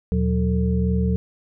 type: tone cluster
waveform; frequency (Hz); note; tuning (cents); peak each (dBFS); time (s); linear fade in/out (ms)
sine; 77.4 / 120.1 / 182.7 / 445.8; D#2 / B2 / F#3 / A4; -9 / -48 / -22 / +23; -21 / -27 / -21 / -29; 0.12-1.16; 0
effects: none